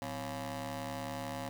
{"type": "ring-modulated tone", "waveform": "15% pulse", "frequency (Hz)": 146.83, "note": "D3", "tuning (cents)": 0, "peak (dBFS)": -28, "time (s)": [0.02, 1.49], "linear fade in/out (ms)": 0, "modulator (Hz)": 405, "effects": ["high-pass 60 Hz 12 dB/octave", "9-bit"]}